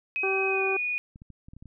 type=tone with pitch glide; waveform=sine; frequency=2530 to 2461 Hz; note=D#7 to D#7; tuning=+28 to -20 cents; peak=-26 dBFS; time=0.16-0.98 s; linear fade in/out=0 ms; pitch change=-48 cents; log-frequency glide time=0.48-0.62 s
type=harmonic tone; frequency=385.3 Hz; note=G4; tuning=30 cents flat; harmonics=1 / 2 / 3 / 4; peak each=-27 / -33 / -37 / -39 dBFS; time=0.23-0.77 s; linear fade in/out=5 ms
type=clicks; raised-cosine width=5 ms; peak=-34 dBFS; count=8; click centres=1.159 / 1.219 / 1.303 / 1.485 / 1.535 / 1.566 / 1.625 / 1.657 s
effects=none